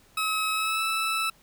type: tone with pitch glide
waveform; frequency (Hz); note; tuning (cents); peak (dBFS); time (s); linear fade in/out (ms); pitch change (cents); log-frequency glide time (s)
20% pulse; 1283 to 1313.7; E6 to E6; -47 to -6; -20; 0.17-1.3; 5; +41; 0.52-0.83
effects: pink hiss -59 dBFS RMS until 1.42 s